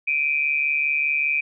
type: tone pair together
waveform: sine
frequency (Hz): 2349 / 2494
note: D7 / D#7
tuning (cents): 0 / +3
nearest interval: minor second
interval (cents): 103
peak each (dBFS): -22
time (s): 0.07-1.41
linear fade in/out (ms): 10
effects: none